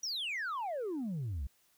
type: exponential sweep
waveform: sine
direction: down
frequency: 5920 to 60 Hz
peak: -32 dBFS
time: 0.03-1.47 s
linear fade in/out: 5 ms
effects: tanh soft clip ceiling -33 dBFS + white hiss -70 dBFS RMS until 1.77 s